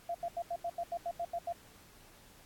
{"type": "tone bursts", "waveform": "sine", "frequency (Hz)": 688, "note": "F5", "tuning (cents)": -26, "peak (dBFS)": -33, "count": 11, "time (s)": [0.09, 1.526], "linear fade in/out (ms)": 5, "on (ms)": 56, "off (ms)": 82, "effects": ["pink hiss -59 dBFS RMS until 2.45 s", "AAC 64 kbps"]}